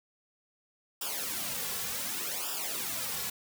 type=noise with flanger; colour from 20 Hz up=white; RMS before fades=-35 dBFS; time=1.01-3.3 s; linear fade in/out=5 ms; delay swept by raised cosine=0.47 to 3.27 ms; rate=0.67 Hz; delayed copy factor=-0.85; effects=none